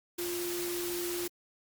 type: tone in noise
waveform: sine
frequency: 350 Hz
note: F4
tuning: 4 cents sharp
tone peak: -34 dBFS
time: 0.18-1.28 s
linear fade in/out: 10 ms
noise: white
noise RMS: -38 dBFS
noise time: 0.18-1.28 s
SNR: +1 dB
effects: Opus 48 kbps